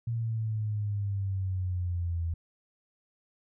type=exponential sweep; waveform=sine; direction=down; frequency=117 to 82.5 Hz; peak=-28 dBFS; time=0.07-2.34 s; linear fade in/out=5 ms; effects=none